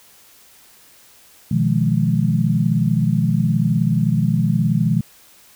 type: chord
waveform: sine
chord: F half-diminished seventh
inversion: second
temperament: equal with one note detuned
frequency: 123.47 / 155.56 / 174.61 / 211 Hz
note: Cb3 / Eb3 / F3 / Ab3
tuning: 0 / 0 / 0 / +28 cents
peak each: -20 / -19 / -20 / -21 dBFS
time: 1.51-5.01 s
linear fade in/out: 5 ms
effects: white hiss -49 dBFS RMS until 5.55 s